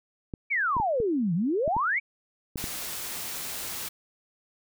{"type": "clicks", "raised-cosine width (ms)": 3, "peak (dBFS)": -21, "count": 8, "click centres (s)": [0.338, 0.767, 0.8, 1.002, 1.678, 1.766, 2.558, 2.641]}
{"type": "exponential two-way sweep", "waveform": "sine", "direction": "down then up", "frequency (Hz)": [2372, 158.7, 2372], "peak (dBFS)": -23, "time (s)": [0.5, 2], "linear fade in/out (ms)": 20, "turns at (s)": 1.34}
{"type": "noise", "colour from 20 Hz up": "white", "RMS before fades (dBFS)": -35, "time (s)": [2.57, 3.89], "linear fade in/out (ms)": 10}
{"effects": []}